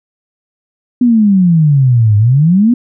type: exponential two-way sweep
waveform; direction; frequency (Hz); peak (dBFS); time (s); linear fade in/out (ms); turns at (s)
sine; down then up; 251.6 to 101.7 to 251.6; -5; 1.01-2.74; 5; 2.17
effects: none